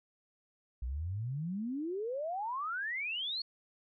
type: exponential sweep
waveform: sine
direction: up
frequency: 57.6 to 4435 Hz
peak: -34 dBFS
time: 0.82-3.42 s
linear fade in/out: 5 ms
effects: none